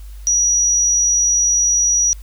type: tone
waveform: sine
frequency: 5810 Hz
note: F#8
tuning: 32 cents flat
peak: -12 dBFS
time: 0.27-2.13 s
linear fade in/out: 0 ms
effects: added 50 Hz sine -31 dBFS peak until 2.22 s + white hiss -50 dBFS RMS until 2.22 s